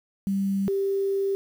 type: tone pair in turn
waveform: sine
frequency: 196 / 392.7 Hz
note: G3 / G4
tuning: 0 / +3 cents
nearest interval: octave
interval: 1203 cents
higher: second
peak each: -22 dBFS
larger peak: neither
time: 0.27-0.68 / 0.68-1.35 s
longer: second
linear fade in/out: 0 ms
effects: 8-bit